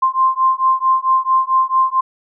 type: beating tone pair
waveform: sine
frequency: 1046.5 / 1051 Hz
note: C6 / C6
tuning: 0 / +7 cents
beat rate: 4.5 Hz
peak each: -15 dBFS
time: 0.02-2.01 s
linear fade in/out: 10 ms
effects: none